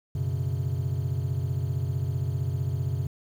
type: chord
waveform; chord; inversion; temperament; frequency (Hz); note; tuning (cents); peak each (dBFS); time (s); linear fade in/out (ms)
triangle; F# suspended fourth; none; just; 92.5 / 123.33 / 138.75; F#2 / B2 / C#3; 0 / -2 / +2; -28; 0.15-3.07; 5
effects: 9-bit